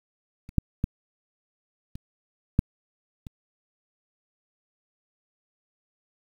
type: clicks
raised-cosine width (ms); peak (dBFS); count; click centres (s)
5; -30 / -8 / -11 / -25 / -6 / -26; 6; 0.491 / 0.583 / 0.841 / 1.955 / 2.591 / 3.268
effects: 8-bit